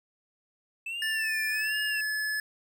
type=tone with vibrato; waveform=triangle; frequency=2615 Hz; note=E7; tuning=15 cents flat; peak=-31 dBFS; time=0.86-2.01 s; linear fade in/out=5 ms; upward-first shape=sine; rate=1.3 Hz; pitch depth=150 cents each way
type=tone with pitch glide; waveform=square; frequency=1764 to 1717.7 Hz; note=A6 to A6; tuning=+4 to -42 cents; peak=-29 dBFS; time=1.02-2.4 s; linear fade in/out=2 ms; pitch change=-46 cents; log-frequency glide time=1.35-1.79 s
effects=none